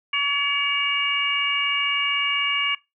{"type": "harmonic tone", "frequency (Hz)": 567, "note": "C#5", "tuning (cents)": 39, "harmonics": [2, 3, 4, 5], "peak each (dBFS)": [-28, -33, -24, -24], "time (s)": [0.13, 2.75], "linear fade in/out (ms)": 5, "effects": ["noise-tail reverb RT60 0.2 s tail -19 dB re dry"]}